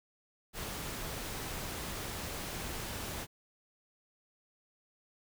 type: noise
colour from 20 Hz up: pink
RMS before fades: -40 dBFS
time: 0.53-3.27 s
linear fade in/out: 50 ms
effects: none